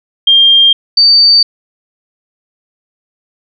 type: tone pair in turn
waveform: sine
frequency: 3200 / 4598 Hz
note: G7 / D8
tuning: +35 / -37 cents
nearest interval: tritone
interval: 628 cents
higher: second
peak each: -3 dBFS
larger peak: neither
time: 0.27-0.73 / 0.97-1.43 s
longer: neither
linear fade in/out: 5 ms
effects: none